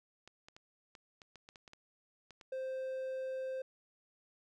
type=clicks; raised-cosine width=0.2 ms; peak=-36 dBFS; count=12; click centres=0.276 / 0.485 / 0.565 / 0.952 / 1.218 / 1.357 / 1.489 / 1.558 / 1.678 / 1.734 / 2.307 / 2.412 s
type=tone; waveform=triangle; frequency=523.3 Hz; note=C5; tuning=in tune; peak=-35 dBFS; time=2.52-3.62 s; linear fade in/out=5 ms
effects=none